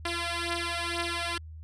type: beating tone pair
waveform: 5% pulse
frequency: 340.9 / 343 Hz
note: F4 / F4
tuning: -42 / -31 cents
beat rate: 2.1 Hz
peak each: -21 dBFS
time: 0.05-1.38 s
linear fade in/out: 5 ms
effects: added 79 Hz sine -41 dBFS peak until 1.63 s + resampled to 22050 Hz